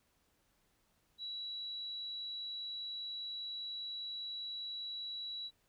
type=tone; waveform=sine; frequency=3915 Hz; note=B7; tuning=16 cents flat; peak=-40 dBFS; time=1.18-5.51 s; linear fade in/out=50 ms; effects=pink hiss -75 dBFS RMS until 5.68 s